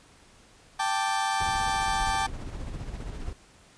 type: chord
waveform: 35% pulse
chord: G suspended second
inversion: none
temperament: equal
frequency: 784 / 880 / 1174.7 Hz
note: G5 / A5 / D6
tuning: 0 / 0 / 0 cents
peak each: -27 / -27 / -30 dBFS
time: 0.79-2.27 s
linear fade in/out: 10 ms
type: noise with tremolo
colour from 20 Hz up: brown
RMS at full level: -34 dBFS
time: 1.4-3.33 s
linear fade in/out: 2 ms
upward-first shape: sine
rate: 15 Hz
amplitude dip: 45%
effects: pink hiss -56 dBFS RMS until 3.77 s + resampled to 22050 Hz